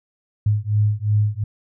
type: beating tone pair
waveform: sine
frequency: 103.83 / 106.63 Hz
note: G#2 / G#2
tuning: 0 / +46 cents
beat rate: 2.8 Hz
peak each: -19 dBFS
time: 0.46-1.44 s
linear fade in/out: 5 ms
effects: none